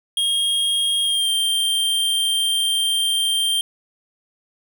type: tone with pitch glide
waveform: square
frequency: 3252 to 3167 Hz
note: G#7 to G7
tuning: -37 to +17 cents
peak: -18 dBFS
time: 0.17-3.61 s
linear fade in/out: 2 ms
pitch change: -46 cents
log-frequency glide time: 1.03-1.29 s
effects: none